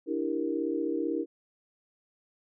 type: chord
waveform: sine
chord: E half-diminished seventh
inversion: third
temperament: equal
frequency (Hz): 293.7 / 329.6 / 392 / 466.2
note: D4 / E4 / G4 / Bb4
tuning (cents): 0 / 0 / 0 / 0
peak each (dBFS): -33 / -31 / -36 / -34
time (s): 0.06-1.26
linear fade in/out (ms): 50
effects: none